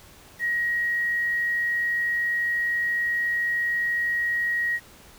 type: tone with quantisation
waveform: sine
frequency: 1894 Hz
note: A#6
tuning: 27 cents sharp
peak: -22 dBFS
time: 0.39-4.8 s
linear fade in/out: 50 ms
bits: 8
effects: pink hiss -50 dBFS RMS until 5.18 s